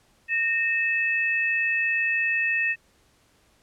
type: tone pair together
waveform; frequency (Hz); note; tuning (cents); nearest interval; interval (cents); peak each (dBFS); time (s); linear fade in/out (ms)
sine; 1843 / 2606; A#6 / E7; -20 / -20; tritone; 600; -24; 0.28-2.76; 50
effects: pink hiss -62 dBFS RMS until 3.62 s + low-pass 11000 Hz 12 dB/octave